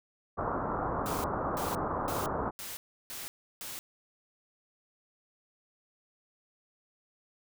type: low-pass noise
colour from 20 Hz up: white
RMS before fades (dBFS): -33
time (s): 0.37-2.51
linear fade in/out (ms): 20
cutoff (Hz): 1300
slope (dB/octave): 48
type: noise bursts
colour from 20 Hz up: white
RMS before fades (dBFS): -41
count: 6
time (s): 1.06-3.79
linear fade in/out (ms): 0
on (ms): 180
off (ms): 330
effects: none